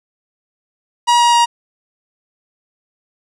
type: tone with pitch steps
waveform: 45% pulse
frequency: 957 / 951.5 / 946 Hz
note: A#5 / A#5 / A#5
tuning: +45 / +35 / +25 cents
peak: -9 dBFS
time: 1.07-1.46 s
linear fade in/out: 20 ms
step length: 130 ms
effects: resampled to 22050 Hz + 8-bit